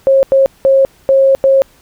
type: tone bursts at uneven times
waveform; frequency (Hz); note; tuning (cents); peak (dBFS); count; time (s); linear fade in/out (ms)
sine; 540; C#5; -45; -5; 5; 0.07-0.23 / 0.32-0.46 / 0.65-0.85 / 1.09-1.35 / 1.44-1.62; 0
effects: pink hiss -48 dBFS RMS until 1.81 s